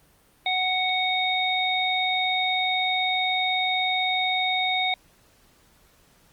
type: harmonic tone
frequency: 742 Hz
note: F#5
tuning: 5 cents sharp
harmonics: 1 / 3 / 5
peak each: -26 / -26 / -26 dBFS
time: 0.46-4.94 s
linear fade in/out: 2 ms
effects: pink hiss -59 dBFS RMS until 6.32 s + Opus 32 kbps